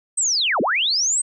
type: linear two-way sweep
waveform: sine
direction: down then up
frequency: 8400 to 184.9 to 8400 Hz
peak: -17 dBFS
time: 0.17-1.22 s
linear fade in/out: 10 ms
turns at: 0.61 s
effects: none